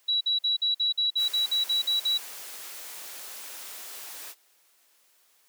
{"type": "tone bursts", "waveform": "sine", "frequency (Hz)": 3907, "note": "B7", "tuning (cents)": -19, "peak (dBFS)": -22, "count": 12, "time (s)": [0.08, 2.179], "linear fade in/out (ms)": 10, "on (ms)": 130, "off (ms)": 49}
{"type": "noise", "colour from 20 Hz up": "white", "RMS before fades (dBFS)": -41, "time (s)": [1.16, 4.35], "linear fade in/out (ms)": 50}
{"effects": ["white hiss -64 dBFS RMS until 5.48 s", "high-pass 400 Hz 12 dB/octave"]}